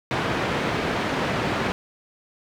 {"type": "band-pass noise", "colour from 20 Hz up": "pink", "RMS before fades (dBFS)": -25, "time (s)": [0.11, 1.72], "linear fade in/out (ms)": 0, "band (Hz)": [130, 2600], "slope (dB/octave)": 12, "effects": []}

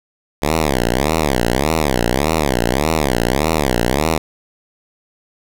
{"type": "tone with vibrato", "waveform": "5% pulse", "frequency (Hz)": 68.5, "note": "C#2", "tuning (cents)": -20, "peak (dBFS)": -3, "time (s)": [0.42, 4.18], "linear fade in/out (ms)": 5, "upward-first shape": "sine", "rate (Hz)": 1.7, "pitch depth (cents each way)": 290, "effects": []}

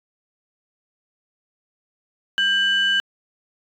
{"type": "tone pair together", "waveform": "sine", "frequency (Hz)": [1589.6, 2980], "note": ["G6", "F#7"], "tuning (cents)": [24, 12], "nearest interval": "major seventh", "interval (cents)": 1088, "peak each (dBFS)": [-18, -18], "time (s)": [2.38, 3], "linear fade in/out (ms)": 0, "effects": ["tanh soft clip ceiling -11 dBFS"]}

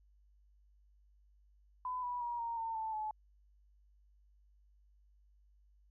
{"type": "tone with pitch steps", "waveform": "sine", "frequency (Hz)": [1005, 979.2, 954.1, 929.6, 905.8, 882.5, 859.9], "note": ["B5", "B5", "A#5", "A#5", "A#5", "A5", "A5"], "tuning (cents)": [30, -15, 40, -5, -50, 5, -40], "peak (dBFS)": -36, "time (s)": [1.85, 3.11], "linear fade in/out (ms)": 2, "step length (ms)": 180, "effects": ["added 50 Hz sine -64 dBFS peak until 5.9 s"]}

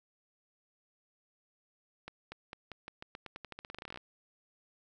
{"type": "accelerating click train", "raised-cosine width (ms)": 0.3, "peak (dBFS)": -27, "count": 24, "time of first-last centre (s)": [2.08, 3.974], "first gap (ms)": 240, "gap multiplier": 0.88, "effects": []}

